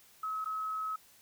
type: tone with dropouts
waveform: sine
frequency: 1284 Hz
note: E6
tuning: 46 cents flat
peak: -33 dBFS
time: 0.23-0.96 s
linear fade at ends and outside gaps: 5 ms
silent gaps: 0.445-0.457 s
effects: white hiss -61 dBFS RMS until 1.21 s